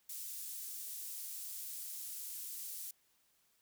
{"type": "high-pass noise", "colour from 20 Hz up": "pink", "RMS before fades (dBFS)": -45, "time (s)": [0.09, 2.91], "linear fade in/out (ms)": 5, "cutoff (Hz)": 9200, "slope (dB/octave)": 12, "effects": ["white hiss -74 dBFS RMS until 3.61 s"]}